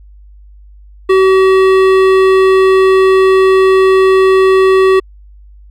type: tone with hard clipping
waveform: sine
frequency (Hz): 380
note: F#4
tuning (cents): +46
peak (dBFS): -7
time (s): 1.09-5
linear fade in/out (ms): 10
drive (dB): 14
effects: added 50 Hz sine -35 dBFS peak until 5.7 s